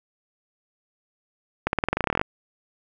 accelerating click train, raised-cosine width 0.5 ms, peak -6 dBFS, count 16, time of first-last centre 1.67-2.214 s, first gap 61 ms, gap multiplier 0.92, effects none

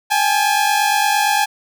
sawtooth tone pair together, 805 / 853.7 Hz, G5 / G#5, +46 / +47 cents, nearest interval minor second, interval 101 cents, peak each -13 dBFS, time 0.1-1.46 s, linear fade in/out 20 ms, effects none

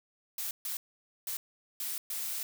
blue noise bursts at uneven times, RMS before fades -36 dBFS, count 5, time 0.38-0.51 / 0.65-0.77 / 1.27-1.37 / 1.8-1.98 / 2.1-2.43 s, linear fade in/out 2 ms, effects none

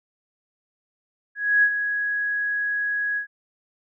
sine tone with ADSR envelope, 1665 Hz, G#6, 4 cents sharp, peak -13 dBFS, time 1.35-3.27 s, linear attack 280 ms, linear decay 65 ms, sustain -9 dB, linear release 100 ms, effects none

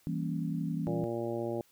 sine chord, E diminished seventh, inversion none, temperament equal, 164.81 / 196 / 233.1 / 277.2 Hz, E3 / G3 / Bb3 / Db4, 0 / 0 / 0 / 0 cents, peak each -33 / -39 / -38 / -38 dBFS, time 0.07-1.04 s, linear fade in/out 0 ms
harmonic tone, 116.54 Hz, A#2, in tune, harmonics 1 / 2 / 3 / 4 / 5 / 6 / 7, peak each -41 / -40 / -35 / -41 / -38 / -47 / -45 dBFS, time 0.87-1.61 s, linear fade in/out 0 ms
effects white hiss -66 dBFS RMS until 1.71 s

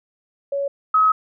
sine tone pair in turn, 560 / 1276.5 Hz, C#5 / D#6, +18 / +44 cents, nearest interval octave + major second, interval 1426 cents, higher second, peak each -20 / -12 dBFS, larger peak second, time 0.52-0.68 / 0.94-1.12 s, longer second, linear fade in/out 5 ms, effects none

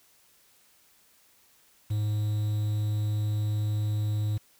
triangle tone with quantisation, 105.8 Hz, G#2, 33 cents sharp, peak -23 dBFS, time 1.9-4.38 s, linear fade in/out 10 ms, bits 8, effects white hiss -62 dBFS RMS until 4.59 s

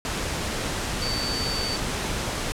sine tone in noise, 4567 Hz, D8, 49 cents flat, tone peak -28 dBFS, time 1.02-1.76 s, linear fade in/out 0 ms, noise pink, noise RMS -28 dBFS, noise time 0.05-2.52 s, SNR -3 dB, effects low-pass 9000 Hz 12 dB/octave

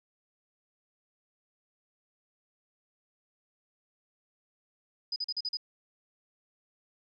sine tone bursts, 4978 Hz, D#8, in tune, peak -30 dBFS, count 6, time 5.12-5.571 s, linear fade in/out 5 ms, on 41 ms, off 41 ms, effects none

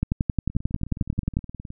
two click trains, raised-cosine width 5 ms, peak -24 / -9 dBFS, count 24 / 16, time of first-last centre 0.5-1.704 / 0.03-1.369 s, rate 19.1 / 11.2 Hz, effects none

